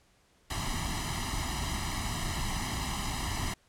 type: noise with comb filter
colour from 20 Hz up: pink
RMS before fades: -33 dBFS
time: 0.5-3.54 s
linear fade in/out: 5 ms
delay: 1 ms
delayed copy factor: +0.85
effects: pink hiss -66 dBFS RMS until 3.68 s + low-pass 10000 Hz 12 dB/octave